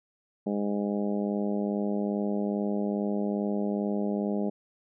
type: harmonic tone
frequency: 102.4 Hz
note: G#2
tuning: 24 cents flat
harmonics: 2 / 3 / 4 / 5 / 6 / 7 / 8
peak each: -28 / -35 / -34 / -38 / -37 / -44 / -44 dBFS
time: 0.46-4.5 s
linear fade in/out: 10 ms
effects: none